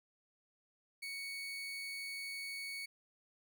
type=tone; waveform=30% pulse; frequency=2227 Hz; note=C#7; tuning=7 cents sharp; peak=-39 dBFS; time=1.02-2.86 s; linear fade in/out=10 ms; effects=none